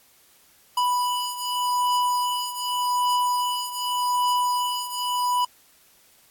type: beating tone pair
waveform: square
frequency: 987 / 987.85 Hz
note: B5 / B5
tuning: -1 / 0 cents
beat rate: 0.85 Hz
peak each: -24 / -28 dBFS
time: 0.77-5.45 s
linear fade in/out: 5 ms
effects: white hiss -57 dBFS RMS until 6.3 s + AAC 64 kbps